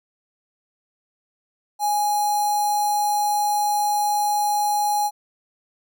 square tone with notch filter, 830.6 Hz, G#5, in tune, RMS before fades -21 dBFS, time 1.79-5.11 s, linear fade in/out 50 ms, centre 2400 Hz, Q 0.68, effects none

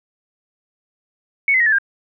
sine tone with pitch steps, 2217 / 2045 / 1885.9 / 1739.4 / 1604.3 Hz, C#7 / C7 / A#6 / A6 / G6, 0 / -40 / +20 / -20 / +40 cents, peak -12 dBFS, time 1.48-1.785 s, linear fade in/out 2 ms, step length 61 ms, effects none

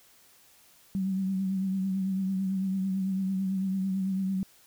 sine tone with vibrato, 190.9 Hz, G3, 46 cents flat, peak -26 dBFS, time 0.95-4.43 s, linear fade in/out 0 ms, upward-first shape triangle, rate 9 Hz, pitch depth 44 cents each way, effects white hiss -59 dBFS RMS until 4.66 s

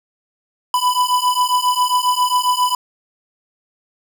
square beating tone pair, 992 / 999.4 Hz, B5 / B5, +7 / +20 cents, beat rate 7.4 Hz, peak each -18 dBFS, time 0.74-2.75 s, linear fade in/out 2 ms, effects none

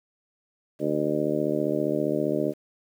harmonic tone, 75.1 Hz, D2, 39 cents sharp, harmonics 2 / 3 / 4 / 5 / 6 / 7 / 8, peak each -34 / -32 / -28 / -29 / -32 / -34 / -29 dBFS, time 0.79-2.54 s, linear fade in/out 50 ms, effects 9-bit

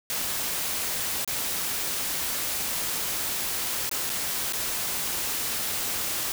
white noise with dropouts, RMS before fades -29 dBFS, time 0.1-6.32 s, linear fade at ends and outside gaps 1 ms, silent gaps 1.247-1.276 / 3.894-3.913 / 4.095-4.099 / 4.525-4.533 s, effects none

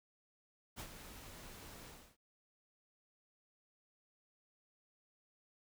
pink noise with ADSR envelope, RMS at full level -45 dBFS, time 0.76-2.17 s, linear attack 38 ms, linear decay 64 ms, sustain -8 dB, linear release 320 ms, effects none

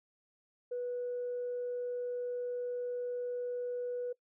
sine tone, 490.3 Hz, B4, 13 cents flat, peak -33 dBFS, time 0.71-4.13 s, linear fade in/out 10 ms, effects noise-tail reverb RT60 0.1 s tail -22 dB re dry + tanh soft clip ceiling -30 dBFS

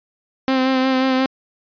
sawtooth tone with vibrato, 261.6 Hz, C4, in tune, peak -11 dBFS, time 0.48-1.26 s, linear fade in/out 0 ms, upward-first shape sine, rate 5.6 Hz, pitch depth 23 cents each way, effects resampled to 11025 Hz

